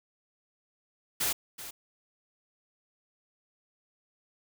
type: noise with echo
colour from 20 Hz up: white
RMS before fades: -29 dBFS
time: 1.2-1.33 s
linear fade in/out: 10 ms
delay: 380 ms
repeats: 1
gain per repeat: -13 dB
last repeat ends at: 1.71 s
effects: none